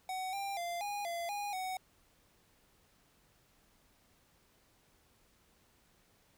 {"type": "tone with pitch steps", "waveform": "square", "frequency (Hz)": [750, 793, 692, 819, 683, 819, 747], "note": ["F#5", "G5", "F5", "G#5", "F5", "G#5", "F#5"], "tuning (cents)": [23, 20, -16, -24, -39, -24, 16], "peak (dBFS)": -37, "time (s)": [0.09, 1.77], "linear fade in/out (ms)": 2, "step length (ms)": 240, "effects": ["pink hiss -69 dBFS RMS until 6.37 s"]}